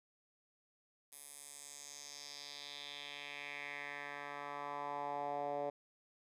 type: tone with band-pass filter sweep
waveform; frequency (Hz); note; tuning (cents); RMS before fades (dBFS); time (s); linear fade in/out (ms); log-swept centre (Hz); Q
10% pulse; 144; D3; -34; -45; 1.12-5.7; 5; 11000 to 590; 2.8
effects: none